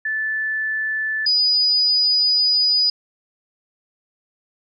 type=tone pair in turn; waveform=sine; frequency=1749 / 4947 Hz; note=A6 / D#8; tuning=-11 / -11 cents; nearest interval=octave + tritone; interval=1800 cents; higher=second; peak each=-20 / -14 dBFS; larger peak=second; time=0.05-1.26 / 1.26-2.9 s; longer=second; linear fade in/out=5 ms; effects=none